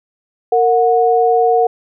sine tone pair together, 460.5 / 731 Hz, A#4 / F#5, -21 / -21 cents, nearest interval minor sixth, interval 800 cents, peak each -12 dBFS, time 0.52-1.67 s, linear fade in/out 5 ms, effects none

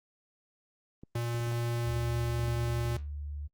clicks, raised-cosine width 3 ms, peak -33 dBFS, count 12, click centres 1.035 / 1.159 / 1.346 / 1.403 / 1.47 / 1.966 / 2.395 / 2.438 / 2.481 / 2.677 / 2.858 / 2.912 s
square tone, 118.2 Hz, A#2, 24 cents sharp, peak -30 dBFS, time 1.15-2.97 s, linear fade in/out 5 ms
sine tone with pitch glide, 73.42 to 72.91 Hz, D2 to D2, 0 to -12 cents, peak -35 dBFS, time 1.85-3.48 s, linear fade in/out 20 ms, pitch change -12 cents, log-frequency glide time 2.39-3.05 s
effects Opus 24 kbps

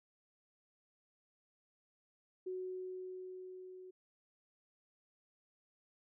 sine tone with level ramp, 370 Hz, F#4, in tune, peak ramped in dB -38 to -50 dBFS, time 2.46-3.91 s, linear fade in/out 10 ms, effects none

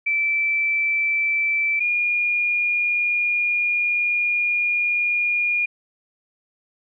sine tone pair in turn, 2326 / 2427 Hz, D7 / D#7, -17 / -44 cents, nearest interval minor second, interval 73 cents, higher second, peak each -18 dBFS, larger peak neither, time 0.06-1.8 / 1.8-5.66 s, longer second, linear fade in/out 10 ms, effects none

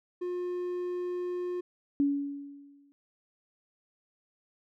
triangle tone, 357.2 Hz, F4, 39 cents sharp, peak -29 dBFS, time 0.21-1.61 s, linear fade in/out 10 ms
sine tone with exponential decay, 282.9 Hz, C#4, 35 cents sharp, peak -21 dBFS, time 2-2.92 s, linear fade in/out 0 ms, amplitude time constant 200 ms
effects none

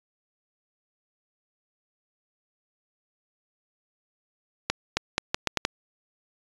accelerating click train, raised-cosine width 0.2 ms, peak -5 dBFS, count 7, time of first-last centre 4.7-5.651 s, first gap 270 ms, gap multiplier 0.78, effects resampled to 22050 Hz

